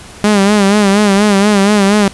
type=tone with vibrato; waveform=sawtooth; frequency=203 Hz; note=G#3; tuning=39 cents flat; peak=-3 dBFS; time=0.24-2.08 s; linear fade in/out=0 ms; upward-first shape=sine; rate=4.2 Hz; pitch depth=77 cents each way; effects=pink hiss -34 dBFS RMS until 2.13 s + resampled to 24000 Hz